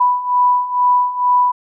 sine beating tone pair, 987 / 989.2 Hz, B5 / B5, -1 / +3 cents, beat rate 2.2 Hz, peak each -17 / -13 dBFS, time 0-1.52 s, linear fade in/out 10 ms, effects none

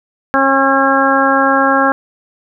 harmonic tone, 271.3 Hz, C#4, 37 cents flat, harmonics 1 / 2 / 3 / 4 / 5 / 6, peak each -16 / -16 / -16 / -16 / -16 / -16 dBFS, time 0.34-1.92 s, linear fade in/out 0 ms, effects none

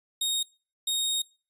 sawtooth tone pair in turn, 3729 / 3729 Hz, A#7 / A#7, 0 / 0 cents, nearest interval unison, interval 0 cents, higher neither, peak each -22 dBFS, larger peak neither, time 0.21-0.43 / 0.87-1.22 s, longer second, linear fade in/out 5 ms, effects noise-tail reverb RT60 0.4 s tail -26 dB re dry + resampled to 32000 Hz

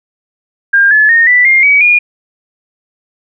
sine tone with pitch steps, 1605 / 1720.2 / 1843.7 / 1976 / 2118 / 2270 / 2433 Hz, G6 / A6 / A#6 / B6 / C7 / C#7 / D#7, +40 / -40 / -20 / 0 / +21 / +41 / -39 cents, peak -4 dBFS, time 0.73-1.99 s, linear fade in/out 10 ms, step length 180 ms, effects none

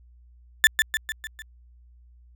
35% pulse tone with echo, 1760 Hz, A6, in tune, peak -10 dBFS, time 0.64-0.67 s, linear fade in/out 0 ms, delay 150 ms, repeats 5, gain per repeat -5 dB, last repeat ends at 1.42 s, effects added 60 Hz sine -50 dBFS peak until 2.35 s

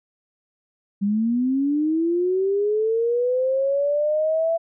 sine linear sweep, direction up, 196 to 669 Hz, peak -18 dBFS, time 1.01-4.58 s, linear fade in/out 20 ms, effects none

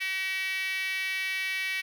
5% pulse tone with high-pass filter, 380 Hz, F#4, 46 cents sharp, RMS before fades -31 dBFS, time 0-1.82 s, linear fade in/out 20 ms, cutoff 2100 Hz, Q 8.2, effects none

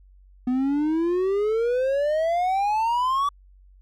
triangle exponential sweep, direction up, 246.9 to 1155 Hz, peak -18 dBFS, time 0.47-3.29 s, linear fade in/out 5 ms, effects added 47 Hz sine -49 dBFS peak until 3.81 s

